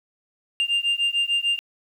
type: beating tone pair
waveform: sine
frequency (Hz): 2794 / 2800.7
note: F7 / F7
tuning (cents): 0 / +4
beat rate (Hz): 6.7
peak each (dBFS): -21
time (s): 0.6-1.59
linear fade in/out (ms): 0
effects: tanh soft clip ceiling -17 dBFS + 9-bit